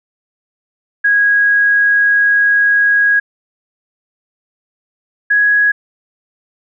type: tone pair in turn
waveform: sine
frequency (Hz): 1650 / 1666.3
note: G#6 / G#6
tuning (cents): -12 / +5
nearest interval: unison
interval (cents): 17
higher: second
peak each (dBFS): -8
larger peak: neither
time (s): 1.04-3.2 / 5.3-5.72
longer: first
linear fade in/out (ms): 10
effects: none